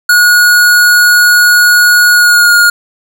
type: tone with pitch glide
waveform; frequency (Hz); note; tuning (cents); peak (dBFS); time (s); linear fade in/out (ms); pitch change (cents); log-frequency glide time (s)
square; 1450 to 1429.2; F#6 to F6; -35 to +40; -4; 0.09-2.7; 5; -25; 2.12-2.54
effects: none